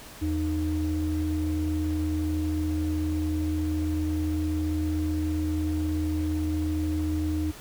sine tone pair together, 81.5 / 307.7 Hz, E2 / D#4, -19 / -19 cents, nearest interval octave + major seventh, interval 2300 cents, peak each -26 dBFS, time 0.21-7.52 s, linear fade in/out 20 ms, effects tanh soft clip ceiling -19 dBFS + pink hiss -45 dBFS RMS until 7.6 s

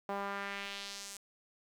sawtooth tone with band-pass filter sweep, 199.2 Hz, G3, 28 cents sharp, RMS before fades -41 dBFS, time 0.09-1.17 s, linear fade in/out 0 ms, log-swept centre 790 to 8300 Hz, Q 1.5, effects 10-bit

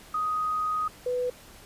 sine tone pair in turn, 1250 / 496.1 Hz, D#6 / B4, +8 / +8 cents, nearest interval octave + major third, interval 1600 cents, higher first, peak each -25 dBFS, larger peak neither, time 0.14-0.88 / 1.06-1.3 s, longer first, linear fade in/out 5 ms, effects pink hiss -50 dBFS RMS until 1.65 s + resampled to 32000 Hz

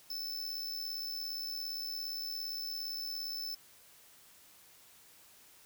square tone with amplitude modulation, 5274 Hz, E8, in tune, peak -35 dBFS, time 0.1-3.55 s, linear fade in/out 5 ms, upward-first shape sine, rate 77.4 Hz, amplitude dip 55%, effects white hiss -60 dBFS RMS until 5.65 s

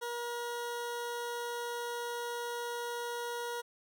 20% pulse tone, 476.9 Hz, A#4, 39 cents sharp, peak -31 dBFS, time 0.01-3.62 s, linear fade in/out 20 ms, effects none

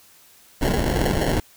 pink noise with sample-and-hold, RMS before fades -21 dBFS, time 0.61-1.4 s, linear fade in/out 5 ms, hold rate 1225 Hz, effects white hiss -52 dBFS RMS until 1.56 s

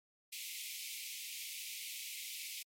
pink high-pass noise, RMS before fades -45 dBFS, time 0.32-2.63 s, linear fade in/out 10 ms, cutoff 2100 Hz, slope 96 dB/octave, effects MP3 64 kbps

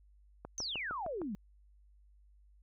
click train, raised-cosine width 1 ms, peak -29 dBFS, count 6, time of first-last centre 0.45-1.217 s, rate 6.52 Hz
sine exponential sweep, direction down, 6380 to 183.3 Hz, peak -36 dBFS, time 0.58-1.35 s, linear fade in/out 0 ms
effects added 50 Hz sine -60 dBFS peak until 2.62 s

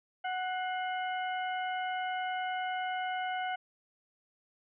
harmonic tone with a mistuned harmonic, 740 Hz, F#5, in tune, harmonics 1 / 2 / 3 / 4, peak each -33 / -39 / -43 / -45 dBFS, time 0.24-3.56 s, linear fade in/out 10 ms, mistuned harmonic 3, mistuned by -72 cents, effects none

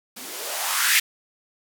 violet noise with band-pass filter sweep, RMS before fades -24 dBFS, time 0.16-1 s, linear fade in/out 10 ms, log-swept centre 220 to 2200 Hz, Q 3, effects none

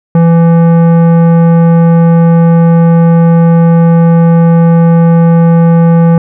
sine tone with tanh clipping, 167.3 Hz, E3, 26 cents sharp, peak -4 dBFS, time 0.15-6.18 s, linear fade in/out 2 ms, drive 14 dB, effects none

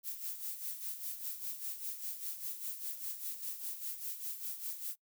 violet noise with tremolo, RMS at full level -39 dBFS, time 0.03-4.96 s, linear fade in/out 50 ms, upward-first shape sine, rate 5 Hz, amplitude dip 65%, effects noise-tail reverb RT60 0.1 s tail -22 dB re dry

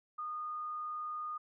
sine tone, 1227 Hz, D#6, 25 cents flat, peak -37 dBFS, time 0.18-1.38 s, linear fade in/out 10 ms, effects none

